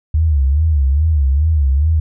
sine tone with vibrato, 73.42 Hz, D2, in tune, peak -10 dBFS, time 0.14-2 s, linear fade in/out 5 ms, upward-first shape sine, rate 2.4 Hz, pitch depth 170 cents each way, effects none

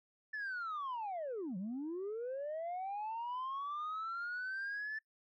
sine linear two-way sweep, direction down then up, 1760 to 174.61 to 1760 Hz, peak -36 dBFS, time 0.33-4.99 s, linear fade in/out 10 ms, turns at 1.57 s, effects noise-tail reverb RT60 0.1 s tail -22 dB re dry + tanh soft clip ceiling -36 dBFS

